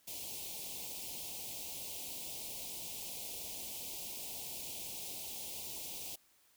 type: band-stop noise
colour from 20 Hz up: white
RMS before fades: -44 dBFS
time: 0.07-6.16 s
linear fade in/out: 10 ms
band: 910 to 2400 Hz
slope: 48 dB/octave
effects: white hiss -69 dBFS RMS until 6.56 s